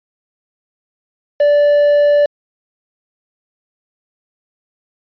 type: tone with quantisation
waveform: triangle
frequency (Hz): 583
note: D5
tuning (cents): -13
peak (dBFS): -6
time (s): 1.4-2.26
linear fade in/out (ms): 5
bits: 5
effects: resampled to 11025 Hz